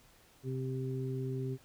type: harmonic tone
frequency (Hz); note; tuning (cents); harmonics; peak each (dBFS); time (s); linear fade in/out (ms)
130.81; C3; 0; 1 / 2 / 3; -35 / -42 / -40; 0.43-1.58; 50
effects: pink hiss -63 dBFS RMS until 1.64 s